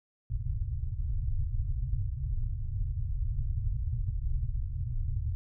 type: low-pass noise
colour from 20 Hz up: pink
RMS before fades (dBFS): -31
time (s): 0.3-5.35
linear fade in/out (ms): 0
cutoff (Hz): 130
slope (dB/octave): 96
effects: none